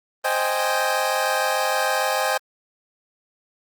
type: chord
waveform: 25% pulse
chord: Ab major seventh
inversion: first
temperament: equal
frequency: 523.3 / 622.3 / 784 / 830.6 Hz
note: C5 / Eb5 / G5 / Ab5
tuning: 0 / 0 / 0 / 0 cents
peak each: -22 dBFS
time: 0.24-2.38 s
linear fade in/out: 10 ms
effects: Opus 32 kbps